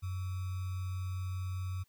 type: tone with sample-and-hold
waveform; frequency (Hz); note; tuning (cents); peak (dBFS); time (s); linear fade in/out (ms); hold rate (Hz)
sine; 92.5; F#2; 0; -34; 0.02-1.84; 20; 1225
effects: white hiss -73 dBFS RMS until 1.88 s